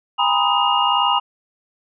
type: tone cluster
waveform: sine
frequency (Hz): 810 / 948 / 1010 / 1249 / 2839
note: G#5 / A#5 / B5 / D#6 / F7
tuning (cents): -43 / +29 / +39 / +6 / +28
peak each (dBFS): -21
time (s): 0.18-1.2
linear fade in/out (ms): 20
effects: none